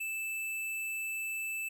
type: tone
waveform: square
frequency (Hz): 2637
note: E7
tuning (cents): 0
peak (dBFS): -35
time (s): 0-1.69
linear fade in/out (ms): 10
effects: none